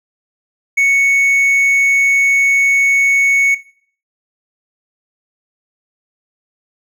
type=tone with hard clipping; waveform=triangle; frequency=2217 Hz; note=C#7; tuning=in tune; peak=-10 dBFS; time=0.77-3.55 s; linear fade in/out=10 ms; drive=6 dB; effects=noise-tail reverb RT60 0.5 s tail -17 dB re dry